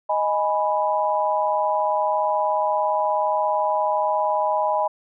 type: chord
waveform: sine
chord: G# minor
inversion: second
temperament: equal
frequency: 622.3 / 830.6 / 987.8 Hz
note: D#5 / G#5 / B5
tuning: 0 / 0 / 0 cents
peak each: -23 dBFS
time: 0.09-4.88 s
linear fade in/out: 10 ms
effects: none